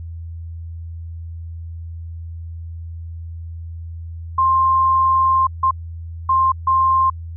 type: tone bursts at uneven times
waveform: sine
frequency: 1055 Hz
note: C6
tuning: 14 cents sharp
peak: -12 dBFS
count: 4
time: 4.38-5.47 / 5.63-5.71 / 6.29-6.52 / 6.67-7.1 s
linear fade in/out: 5 ms
effects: added 83 Hz sine -28 dBFS peak until 7.36 s